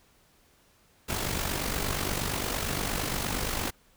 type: noise with amplitude modulation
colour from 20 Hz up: pink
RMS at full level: -28 dBFS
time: 1.08-3.71 s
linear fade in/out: 20 ms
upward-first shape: sine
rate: 48.6 Hz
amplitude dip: 60%
effects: pink hiss -63 dBFS RMS until 3.96 s